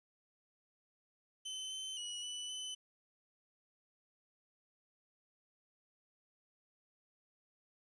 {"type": "tone with pitch steps", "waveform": "sawtooth", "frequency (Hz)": [3053, 3073, 2924, 2975, 3022], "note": ["G7", "G7", "F#7", "F#7", "F#7"], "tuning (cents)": [-46, -35, -21, 9, 36], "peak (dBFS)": -38, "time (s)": [1.45, 2.75], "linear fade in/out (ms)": 10, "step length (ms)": 260, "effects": ["resampled to 22050 Hz", "12-bit"]}